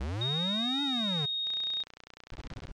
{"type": "linear two-way sweep", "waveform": "square", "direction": "up then down", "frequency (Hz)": [58.3, 289.5, 135.6], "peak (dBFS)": -32, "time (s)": [0, 1.26], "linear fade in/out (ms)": 10, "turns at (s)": 0.83}
{"type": "tone", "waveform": "sine", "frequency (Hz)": 3729, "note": "A#7", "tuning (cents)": 0, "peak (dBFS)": -29, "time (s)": [0.21, 1.83], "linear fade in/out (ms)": 5}
{"type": "click train", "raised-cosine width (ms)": 0.2, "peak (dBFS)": -28, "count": 37, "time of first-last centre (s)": [1.47, 2.67], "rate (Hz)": 30}
{"type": "noise bursts", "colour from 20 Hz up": "brown", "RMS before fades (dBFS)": -40, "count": 7, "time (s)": [2.32, 2.716], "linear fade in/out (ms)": 2, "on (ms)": 36, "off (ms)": 24}
{"effects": ["low-pass 6000 Hz 12 dB/octave", "MP3 96 kbps"]}